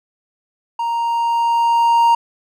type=tone with level ramp; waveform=triangle; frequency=932.3 Hz; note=A#5; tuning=in tune; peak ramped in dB=-16 to -7 dBFS; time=0.79-2.15 s; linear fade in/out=5 ms; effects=none